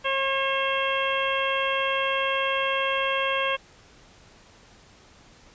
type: harmonic tone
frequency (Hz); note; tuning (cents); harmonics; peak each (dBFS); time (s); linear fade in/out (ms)
540; C#5; -45; 1 / 2 / 3 / 4 / 5 / 6; -28 / -28 / -31 / -33 / -29 / -32; 0.04-3.57; 20
effects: pink hiss -53 dBFS RMS until 5.54 s + resampled to 16000 Hz